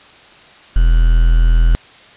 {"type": "tone with quantisation", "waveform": "triangle", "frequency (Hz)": 41.2, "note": "E1", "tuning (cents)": 0, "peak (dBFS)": -5, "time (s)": [0.76, 1.75], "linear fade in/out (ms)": 0, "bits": 5, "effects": ["white hiss -42 dBFS RMS until 2.16 s", "resampled to 8000 Hz"]}